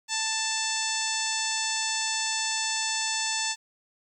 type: harmonic tone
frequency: 884 Hz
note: A5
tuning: 8 cents sharp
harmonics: 1 / 2 / 3 / 4 / 5 / 6 / 7 / 8 / 9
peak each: -35 / -35 / -35 / -35 / -35 / -35 / -35 / -35 / -35 dBFS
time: 0.08-3.56 s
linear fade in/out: 50 ms
effects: 10-bit